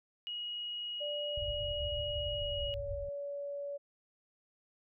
sine tone, 2896 Hz, F#7, 38 cents flat, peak -37 dBFS, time 0.27-2.74 s, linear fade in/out 0 ms
sine tone with pitch glide, 587.3 to 568.9 Hz, D5 to C#5, 0 to +45 cents, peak -37 dBFS, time 1-3.78 s, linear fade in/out 20 ms, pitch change -55 cents, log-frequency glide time 2.31-2.76 s
white low-pass noise, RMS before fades -42 dBFS, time 1.37-3.09 s, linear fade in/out 5 ms, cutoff 110 Hz, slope 48 dB/octave
effects none

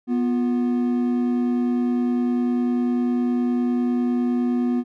triangle tone pair together, 244.8 / 354.7 Hz, B3 / F4, -15 / +27 cents, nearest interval tritone, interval 642 cents, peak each -17 / -27 dBFS, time 0.07-4.84 s, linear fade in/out 50 ms, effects none

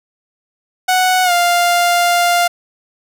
sawtooth tone with pitch glide, 740 to 698.9 Hz, F#5 to F5, 0 to +1 cents, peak -7 dBFS, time 0.88-2.48 s, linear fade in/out 10 ms, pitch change -99 cents, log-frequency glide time 1.24-1.32 s, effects none

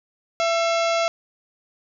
harmonic tone with a mistuned harmonic, 670 Hz, E5, 28 cents sharp, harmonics 1 / 2 / 3 / 4 / 5 / 6 / 7 / 8 / 9 / 10, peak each -20 / -26 / -30 / -32 / -34 / -36 / -37 / -38 / -39 / -40 dBFS, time 0.4-1.08 s, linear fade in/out 0 ms, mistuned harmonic 3, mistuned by +120 cents, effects none

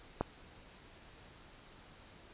click, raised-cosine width 1 ms, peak -17 dBFS, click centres 0.21 s, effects pink hiss -57 dBFS RMS until 2.33 s + resampled to 8000 Hz

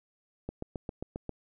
click train, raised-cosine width 2 ms, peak -22 dBFS, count 7, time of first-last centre 0.49-1.293 s, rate 7.47 Hz, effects none

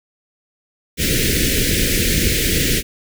pink band-stop noise, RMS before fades -17 dBFS, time 0.97-2.83 s, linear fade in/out 50 ms, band 500 to 1700 Hz, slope 48 dB/octave, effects none

